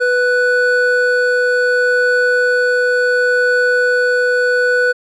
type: tone pair together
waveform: triangle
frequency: 494.7 / 1483.4 Hz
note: B4 / F#6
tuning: +3 / +4 cents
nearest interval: octave + perfect fifth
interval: 1901 cents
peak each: -12 dBFS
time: 0-4.93 s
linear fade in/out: 20 ms
effects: resampled to 24000 Hz